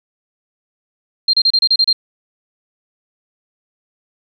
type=tone bursts; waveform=sine; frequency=4186 Hz; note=C8; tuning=in tune; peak=-9 dBFS; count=8; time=1.28-1.929 s; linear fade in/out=5 ms; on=54 ms; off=31 ms; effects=none